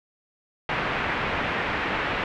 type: low-pass noise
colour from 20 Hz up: white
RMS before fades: -27 dBFS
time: 0.69-2.24 s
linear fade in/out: 2 ms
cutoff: 2400 Hz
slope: 24 dB/octave
effects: none